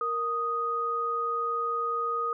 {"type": "tone pair together", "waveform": "sine", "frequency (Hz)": [466.2, 1244.6], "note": ["A#4", "D#6"], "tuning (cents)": [0, 0], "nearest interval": "octave + perfect fourth", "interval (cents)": 1700, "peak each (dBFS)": [-34, -27], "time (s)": [0.01, 2.33], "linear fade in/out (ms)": 2, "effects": []}